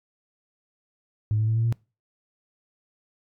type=tone with pitch steps; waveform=sine; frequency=107 / 109.25 / 111.54 / 113.89 / 116.28 Hz; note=A2 / A2 / A2 / A#2 / A#2; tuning=-48 / -12 / +24 / -40 / -4 cents; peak=-19 dBFS; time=1.31-1.725 s; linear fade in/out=0 ms; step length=83 ms; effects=noise-tail reverb RT60 0.3 s tail -25 dB re dry + tanh soft clip ceiling -16 dBFS